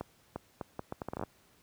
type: accelerating click train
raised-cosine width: 1 ms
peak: -22 dBFS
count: 13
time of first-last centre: 0.01-1.236 s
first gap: 350 ms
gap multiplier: 0.72
effects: pink hiss -65 dBFS RMS until 1.62 s + high-pass 60 Hz 12 dB/octave